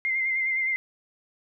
sine tone with vibrato, 2093 Hz, C7, in tune, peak -23 dBFS, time 0.05-0.76 s, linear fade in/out 0 ms, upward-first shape sine, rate 9.7 Hz, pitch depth 34 cents each way, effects none

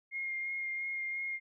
sine tone with vibrato, 2132 Hz, C7, 32 cents sharp, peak -34 dBFS, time 0.11-1.4 s, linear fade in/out 50 ms, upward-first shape sine, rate 2.9 Hz, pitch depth 14 cents each way, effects none

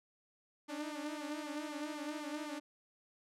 sawtooth tone with flanger, 298.7 Hz, D4, 29 cents sharp, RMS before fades -42 dBFS, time 0.68-2.6 s, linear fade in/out 20 ms, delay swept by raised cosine 0.89 to 6.69 ms, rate 3.9 Hz, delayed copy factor +0.7, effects low-pass 10000 Hz 12 dB/octave

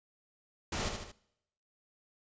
pink noise with echo, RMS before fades -35 dBFS, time 0.72-0.89 s, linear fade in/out 5 ms, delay 76 ms, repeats 3, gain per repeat -5 dB, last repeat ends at 1.118 s, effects noise-tail reverb RT60 0.8 s tail -21 dB re dry + resampled to 16000 Hz

